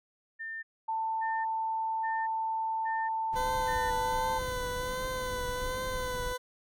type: tone bursts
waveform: sine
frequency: 1800 Hz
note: A6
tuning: 39 cents sharp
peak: -36 dBFS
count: 5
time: 0.39-3.91 s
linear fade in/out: 20 ms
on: 240 ms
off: 580 ms
type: tone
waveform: sine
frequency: 890 Hz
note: A5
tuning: 20 cents sharp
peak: -29 dBFS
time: 0.88-4.39 s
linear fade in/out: 10 ms
type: noise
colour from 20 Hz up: brown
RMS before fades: -40 dBFS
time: 3.32-6.34 s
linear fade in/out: 20 ms
type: tone with vibrato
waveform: 20% pulse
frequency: 505 Hz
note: B4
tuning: 39 cents sharp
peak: -28 dBFS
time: 3.35-6.38 s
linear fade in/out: 20 ms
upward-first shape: triangle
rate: 1.3 Hz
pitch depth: 36 cents each way
effects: none